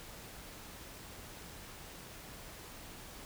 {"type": "silence", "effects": ["pink hiss -50 dBFS RMS until 3.25 s"]}